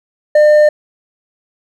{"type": "tone with hard clipping", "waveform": "sine", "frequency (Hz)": 602, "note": "D5", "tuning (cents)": 43, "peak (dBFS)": -6, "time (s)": [0.35, 0.69], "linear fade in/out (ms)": 5, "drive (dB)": 4, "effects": []}